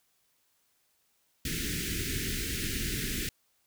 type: band-stop noise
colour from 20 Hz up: pink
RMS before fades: -33 dBFS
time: 1.45-3.29 s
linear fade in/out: 2 ms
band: 410 to 1600 Hz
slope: 48 dB/octave
effects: white hiss -72 dBFS RMS until 3.66 s